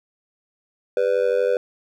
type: tone with amplitude modulation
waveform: triangle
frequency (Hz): 495.2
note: B4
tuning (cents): +5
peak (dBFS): -11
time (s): 0.97-1.57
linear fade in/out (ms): 2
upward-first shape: sine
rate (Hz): 92.3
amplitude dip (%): 95
effects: none